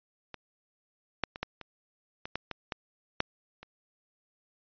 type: clicks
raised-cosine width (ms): 0.3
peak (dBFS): -24 / -11 / -23 / -15 / -26 / -22 / -15 / -19 / -17 / -9 / -30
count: 11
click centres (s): 0.343 / 1.237 / 1.359 / 1.43 / 1.613 / 2.255 / 2.356 / 2.513 / 2.722 / 3.204 / 3.63
effects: resampled to 11025 Hz